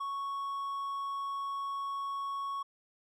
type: tone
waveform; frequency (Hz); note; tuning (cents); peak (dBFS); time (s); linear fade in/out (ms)
triangle; 1108.7; C#6; 0; -32; 0-2.63; 10
effects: none